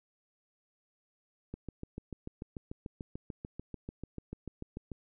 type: click train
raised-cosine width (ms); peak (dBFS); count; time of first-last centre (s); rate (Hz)
3; -27; 24; 1.54-4.917; 6.81
effects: none